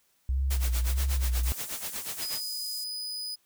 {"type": "tone with vibrato", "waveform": "sine", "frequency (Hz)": 64, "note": "C2", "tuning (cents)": -38, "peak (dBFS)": -24, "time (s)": [0.29, 1.52], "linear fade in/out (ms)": 0, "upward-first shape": "sine", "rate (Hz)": 1.6, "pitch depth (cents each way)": 93}
{"type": "noise with tremolo", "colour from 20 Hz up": "white", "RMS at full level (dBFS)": -34, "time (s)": [0.5, 2.41], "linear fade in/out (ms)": 10, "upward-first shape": "sine", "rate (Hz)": 8.3, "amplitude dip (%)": 85}
{"type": "high-pass noise", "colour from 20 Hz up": "pink", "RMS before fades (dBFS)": -41, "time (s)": [1.43, 2.84], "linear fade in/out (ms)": 2, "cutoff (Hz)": 7200, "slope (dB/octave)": 24}
{"type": "tone", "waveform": "40% pulse", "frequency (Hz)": 4978, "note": "D#8", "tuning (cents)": 0, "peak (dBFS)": -32, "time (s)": [2.21, 3.36], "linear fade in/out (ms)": 20}
{"effects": ["white hiss -69 dBFS RMS until 3.45 s"]}